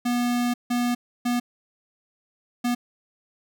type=tone bursts at uneven times; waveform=square; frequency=242.7 Hz; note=B3; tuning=30 cents flat; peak=-22 dBFS; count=4; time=0.05-0.54 / 0.7-0.95 / 1.25-1.4 / 2.64-2.75 s; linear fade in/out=10 ms; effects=none